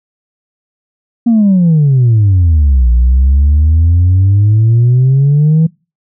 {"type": "exponential two-way sweep", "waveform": "sine", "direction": "down then up", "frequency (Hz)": [240, 58.27, 163.9], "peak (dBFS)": -3, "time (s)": [1.26, 5.67], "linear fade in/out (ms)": 10, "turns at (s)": 2.9, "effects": ["noise-tail reverb RT60 0.3 s tail -25 dB re dry", "tanh soft clip ceiling -3 dBFS"]}